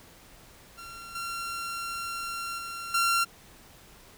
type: tone with level steps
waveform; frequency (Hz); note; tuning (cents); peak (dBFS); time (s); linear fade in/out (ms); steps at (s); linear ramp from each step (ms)
sawtooth; 1372; F6; -31; -38 / -29 / -32 / -19; 0.77-3.25; 20; 1.15 / 2.58 / 2.94; 5
effects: pink hiss -53 dBFS RMS until 4.17 s